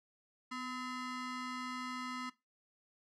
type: ring-modulated tone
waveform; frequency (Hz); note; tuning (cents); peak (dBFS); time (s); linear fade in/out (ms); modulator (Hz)
25% pulse; 767; G5; -38; -33; 0.51-2.3; 10; 517
effects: noise-tail reverb RT60 0.2 s tail -17 dB re dry + low-pass 6000 Hz 12 dB/octave